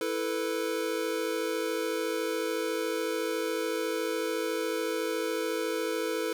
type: chord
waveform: square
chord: E suspended fourth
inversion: none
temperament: equal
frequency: 329.6 / 440 / 493.9 Hz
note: E4 / A4 / B4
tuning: 0 / 0 / 0 cents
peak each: -35 / -33 / -34 dBFS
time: 0.01-6.33 s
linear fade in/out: 2 ms
effects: none